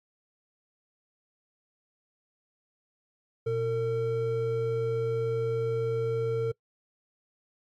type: tone pair together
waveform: triangle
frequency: 119.34 / 454.5 Hz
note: A#2 / A#4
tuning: +41 / -44 cents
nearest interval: octave + major seventh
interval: 2315 cents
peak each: -30 / -24 dBFS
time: 3.46-6.52 s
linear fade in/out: 10 ms
effects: noise-tail reverb RT60 0.1 s tail -23 dB re dry + MP3 96 kbps